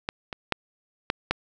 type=clicks; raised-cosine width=0.3 ms; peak=-11 / -17 / -6 / -6 / -6 dBFS; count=5; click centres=0.089 / 0.328 / 0.523 / 1.101 / 1.31 s; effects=none